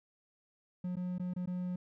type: tone with dropouts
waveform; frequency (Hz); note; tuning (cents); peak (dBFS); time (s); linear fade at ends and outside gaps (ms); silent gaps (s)
triangle; 180.2; F#3; -45; -32; 0.84-1.76; 5; 0.957-0.967 / 1.183-1.196 / 1.337-1.362 / 1.459-1.473
effects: none